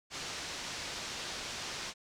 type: low-pass noise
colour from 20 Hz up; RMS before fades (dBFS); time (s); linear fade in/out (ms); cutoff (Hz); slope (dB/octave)
white; -41; 0.1-1.94; 50; 6300; 24
effects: none